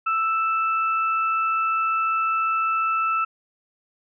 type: tone pair together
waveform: sine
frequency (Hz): 1322.7 / 2637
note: E6 / E7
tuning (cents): +5 / 0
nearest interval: octave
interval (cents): 1195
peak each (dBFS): -20 / -29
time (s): 0.06-3.25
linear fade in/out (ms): 10
effects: none